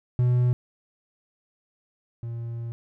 triangle tone pair in turn, 123.47 / 116.79 Hz, B2 / A#2, 0 / +4 cents, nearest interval minor second, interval 96 cents, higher first, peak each -16 / -28 dBFS, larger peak first, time 0.19-0.53 / 2.23-2.72 s, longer second, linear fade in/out 0 ms, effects none

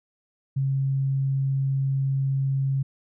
sine tone, 135.8 Hz, C#3, 35 cents flat, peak -21 dBFS, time 0.56-2.83 s, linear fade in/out 10 ms, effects none

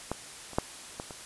clicks, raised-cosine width 1 ms, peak -16 / -30 / -10 / -21 / -27 dBFS, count 5, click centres 0.116 / 0.533 / 0.585 / 0.999 / 1.108 s, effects white hiss -45 dBFS RMS until 1.25 s + resampled to 24000 Hz

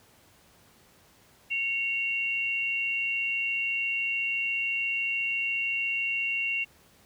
sine tone pair together, 2200 / 2757 Hz, C#7 / F7, -14 / -23 cents, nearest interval major third, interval 391 cents, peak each -33 / -27 dBFS, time 1.5-6.65 s, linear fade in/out 20 ms, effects pink hiss -59 dBFS RMS until 7.05 s + high-pass 60 Hz 12 dB/octave

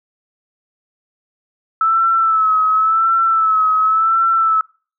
sine tone with vibrato, 1310 Hz, E6, 11 cents flat, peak -11 dBFS, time 1.81-4.61 s, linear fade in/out 2 ms, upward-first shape sine, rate 0.92 Hz, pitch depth 47 cents each way, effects noise-tail reverb RT60 0.4 s tail -24 dB re dry

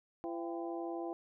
harmonic tone with a mistuned harmonic, 169.3 Hz, E3, 46 cents sharp, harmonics 2 / 3 / 4 / 5 / 6, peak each -39 / -47 / -44 / -45 / -53 dBFS, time 0.24-1.13 s, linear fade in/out 0 ms, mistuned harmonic 5, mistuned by -120 cents, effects none

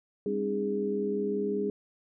sine tone cluster, 201.3 / 266.3 / 306.8 / 411.8 Hz, G3 / C4 / D#4 / G#4, +46 / +31 / -24 / -15 cents, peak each -33 / -38 / -37 / -29 dBFS, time 0.26-1.7 s, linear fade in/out 2 ms, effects none

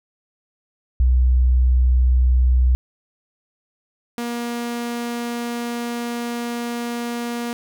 sine / sawtooth tone pair in turn, 62.7 / 237.6 Hz, B1 / A#3, +27 / +33 cents, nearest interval octave + major seventh, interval 2306 cents, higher second, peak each -12 / -20 dBFS, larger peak first, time 1-2.75 / 4.18-7.53 s, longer second, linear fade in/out 0 ms, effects none

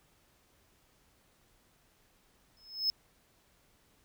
triangle tone with exponential growth, 5190 Hz, E8, 28 cents flat, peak -23 dBFS, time 2.57-2.9 s, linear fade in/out 0 ms, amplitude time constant 71 ms, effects pink hiss -68 dBFS RMS until 4.04 s

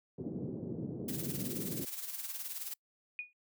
pink band-pass noise, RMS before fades -40 dBFS, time 0.18-1.85 s, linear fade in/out 5 ms, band 130 to 390 Hz, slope 24 dB/octave
blue noise with tremolo, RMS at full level -39 dBFS, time 1.08-2.74 s, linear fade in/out 5 ms, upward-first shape sine, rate 19 Hz, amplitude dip 60%
sine tone with exponential decay, 2459 Hz, D#7, 21 cents flat, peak -33 dBFS, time 3.19-3.33 s, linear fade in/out 1 ms, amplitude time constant 30 ms
effects noise-tail reverb RT60 0.1 s tail -26 dB re dry

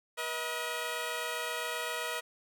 10% pulse tone pair together, 482.1 / 633.6 Hz, B4 / D#5, -42 / +31 cents, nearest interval perfect fourth, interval 473 cents, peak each -28 dBFS, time 0.17-2.21 s, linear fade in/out 20 ms, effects none

